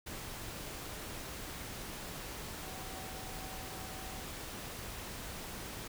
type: tone in noise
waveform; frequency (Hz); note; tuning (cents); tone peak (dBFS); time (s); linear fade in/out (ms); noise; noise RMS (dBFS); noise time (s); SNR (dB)
sine; 758; F#5; +42; -51; 2.62-4.23; 10; pink; -44; 0.06-5.88; -10
effects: none